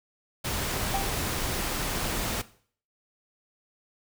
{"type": "noise", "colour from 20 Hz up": "pink", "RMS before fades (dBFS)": -30, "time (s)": [0.44, 2.42], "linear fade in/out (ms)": 10}
{"type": "tone with exponential decay", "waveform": "triangle", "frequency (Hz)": 784, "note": "G5", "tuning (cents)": 0, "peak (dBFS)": -23, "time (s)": [0.94, 1.22], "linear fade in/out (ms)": 2, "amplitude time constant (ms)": 59}
{"effects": ["noise-tail reverb RT60 0.5 s tail -17 dB re dry"]}